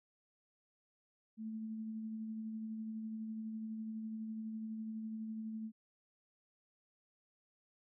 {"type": "tone with tremolo", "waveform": "sine", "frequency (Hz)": 220, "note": "A3", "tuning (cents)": 0, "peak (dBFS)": -39, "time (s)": [1.37, 5.72], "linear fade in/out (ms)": 50, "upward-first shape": "sine", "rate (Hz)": 12, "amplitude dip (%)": 25, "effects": []}